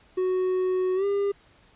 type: tone with pitch glide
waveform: triangle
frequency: 370 to 401.2 Hz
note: F#4 to G4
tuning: 0 to +40 cents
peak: -20 dBFS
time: 0.17-1.32 s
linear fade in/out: 10 ms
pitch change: +140 cents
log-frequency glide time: 0.95-1.05 s
effects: pink hiss -58 dBFS RMS until 1.75 s + resampled to 8000 Hz